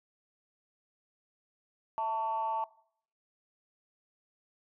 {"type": "tone with amplitude modulation", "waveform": "sine", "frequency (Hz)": 891, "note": "A5", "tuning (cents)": 22, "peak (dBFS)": -25, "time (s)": [1.98, 2.64], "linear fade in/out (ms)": 0, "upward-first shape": "sine", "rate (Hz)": 236, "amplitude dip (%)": 85, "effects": ["noise-tail reverb RT60 0.6 s tail -19 dB re dry", "tanh soft clip ceiling -22 dBFS"]}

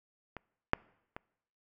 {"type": "clicks", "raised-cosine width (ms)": 0.5, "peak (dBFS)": [-26, -9, -26], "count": 3, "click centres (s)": [0.367, 0.734, 1.165], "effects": ["noise-tail reverb RT60 0.8 s tail -25 dB re dry"]}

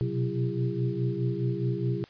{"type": "tone cluster", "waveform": "sine", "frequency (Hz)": [124.1, 128.9, 185.5, 338.4, 403.8], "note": ["B2", "C3", "F#3", "E4", "G#4"], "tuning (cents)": [9, -26, 5, 45, -49], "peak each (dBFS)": [-31, -29, -35, -34, -35], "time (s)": [0.01, 2.04], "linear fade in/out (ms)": 0, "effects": ["white hiss -55 dBFS RMS until 2.09 s", "resampled to 11025 Hz"]}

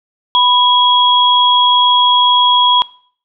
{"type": "tone pair together", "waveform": "sine", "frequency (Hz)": [987.8, 3311], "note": ["B5", "G#7"], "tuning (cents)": [0, -6], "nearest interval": "octave + major sixth", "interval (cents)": 2094, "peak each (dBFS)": -10, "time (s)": [0.35, 2.82], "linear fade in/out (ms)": 0, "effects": ["noise-tail reverb RT60 0.5 s tail -21 dB re dry"]}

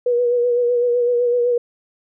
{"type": "tone with vibrato", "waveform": "sine", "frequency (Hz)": 484.3, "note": "B4", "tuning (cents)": -34, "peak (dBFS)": -14, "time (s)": [0.06, 1.58], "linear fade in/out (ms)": 5, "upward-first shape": "sine", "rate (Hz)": 7.9, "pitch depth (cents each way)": 31, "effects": []}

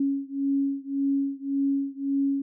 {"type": "beating tone pair", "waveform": "sine", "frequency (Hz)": [275.8, 277.6], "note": ["C#4", "C#4"], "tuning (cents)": [-9, 3], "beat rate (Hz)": 1.8, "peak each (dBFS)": [-26, -27], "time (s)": [0, 2.42], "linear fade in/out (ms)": 5, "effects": []}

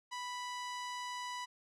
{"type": "tone with low-pass filter", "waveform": "sawtooth", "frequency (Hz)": 987.8, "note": "B5", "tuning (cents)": 0, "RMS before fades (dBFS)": -42, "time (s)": [0.11, 1.46], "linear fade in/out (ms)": 20, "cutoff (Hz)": 7200, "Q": 0.98, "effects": []}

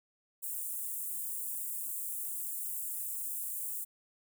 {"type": "high-pass noise", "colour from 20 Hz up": "white", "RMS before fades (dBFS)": -38, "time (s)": [0.42, 3.85], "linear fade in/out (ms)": 20, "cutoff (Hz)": 7900, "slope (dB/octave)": 48, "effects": []}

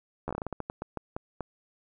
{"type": "slowing click train", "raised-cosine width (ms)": 1, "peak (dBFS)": -19, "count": 15, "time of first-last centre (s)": [0.28, 1.407], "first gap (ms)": 12, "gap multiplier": 1.26, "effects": []}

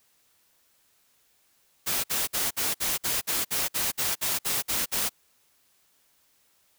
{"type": "noise bursts", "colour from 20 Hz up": "white", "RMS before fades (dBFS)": -27, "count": 14, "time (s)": [1.86, 5.095], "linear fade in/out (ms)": 20, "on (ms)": 180, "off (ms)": 55, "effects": ["white hiss -66 dBFS RMS until 6.78 s"]}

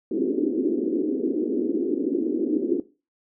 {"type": "band-pass noise", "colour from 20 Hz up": "pink", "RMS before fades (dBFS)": -24, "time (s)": [0.11, 2.8], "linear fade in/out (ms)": 2, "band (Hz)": [260, 400], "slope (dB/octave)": 48, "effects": ["noise-tail reverb RT60 0.3 s tail -17 dB re dry"]}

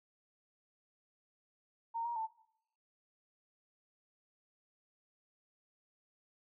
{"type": "tone with pitch steps", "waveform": "sine", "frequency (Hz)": [920, 944, 888], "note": ["A#5", "A#5", "A5"], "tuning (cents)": [-23, 22, 16], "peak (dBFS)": -35, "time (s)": [1.94, 2.27], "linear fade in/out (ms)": 20, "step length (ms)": 110, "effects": ["noise-tail reverb RT60 0.7 s tail -19 dB re dry"]}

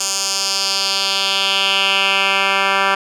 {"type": "tone with band-pass filter sweep", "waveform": "10% pulse", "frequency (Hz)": 195.1, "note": "G3", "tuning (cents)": -8, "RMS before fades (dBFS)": -17, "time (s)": [0, 2.95], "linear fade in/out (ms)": 5, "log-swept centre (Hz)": [6600, 1800], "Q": 2.4, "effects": []}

